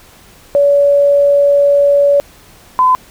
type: tone pair in turn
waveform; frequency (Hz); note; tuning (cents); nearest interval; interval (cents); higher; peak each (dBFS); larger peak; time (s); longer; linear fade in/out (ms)
sine; 569 / 1016.4; C#5 / B5; +45 / +49; minor seventh; 1004; second; -6; neither; 0.55-2.2 / 2.79-2.95; first; 0
effects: pink hiss -42 dBFS RMS until 3.1 s